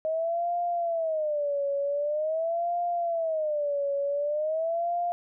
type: tone with vibrato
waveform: sine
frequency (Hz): 626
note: D#5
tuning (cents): +10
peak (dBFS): -25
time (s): 0.05-5.12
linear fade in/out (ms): 0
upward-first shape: sine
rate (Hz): 0.45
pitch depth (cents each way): 190
effects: none